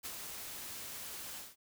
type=noise with ADSR envelope; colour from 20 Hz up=white; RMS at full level=-41 dBFS; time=0.03-1.56 s; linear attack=26 ms; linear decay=56 ms; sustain=-4 dB; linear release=190 ms; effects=none